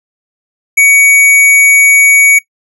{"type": "tone", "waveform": "square", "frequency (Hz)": 2250, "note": "C#7", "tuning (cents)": 25, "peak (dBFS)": -4, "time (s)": [0.77, 2.39], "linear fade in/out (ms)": 10, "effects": ["noise-tail reverb RT60 0.1 s tail -19 dB re dry"]}